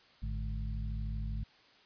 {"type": "harmonic tone with a mistuned harmonic", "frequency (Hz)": 52.9, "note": "G#1", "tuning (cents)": 33, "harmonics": [1, 2, 3, 4], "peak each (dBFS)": [-35, -41, -45, -47], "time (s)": [0.22, 1.44], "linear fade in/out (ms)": 10, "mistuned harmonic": 3, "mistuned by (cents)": -130, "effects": ["white hiss -62 dBFS RMS until 1.85 s", "resampled to 11025 Hz"]}